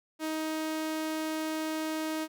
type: tone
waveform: sawtooth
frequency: 314.3 Hz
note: D#4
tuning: 18 cents sharp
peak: -27 dBFS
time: 0.19-2.28 s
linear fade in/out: 50 ms
effects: none